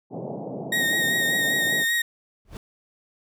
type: band-pass noise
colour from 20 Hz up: pink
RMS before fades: -33 dBFS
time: 0.1-1.85 s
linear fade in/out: 50 ms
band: 130 to 790 Hz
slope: 48 dB/octave
type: tone with vibrato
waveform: 35% pulse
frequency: 1864.7 Hz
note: A#6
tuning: in tune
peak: -19 dBFS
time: 0.72-2.02 s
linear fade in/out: 5 ms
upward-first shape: sine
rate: 5.1 Hz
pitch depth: 26 cents each way
type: noise with exponential growth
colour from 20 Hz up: brown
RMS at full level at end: -27 dBFS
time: 2.45-2.57 s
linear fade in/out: 1 ms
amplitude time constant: 26 ms
effects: none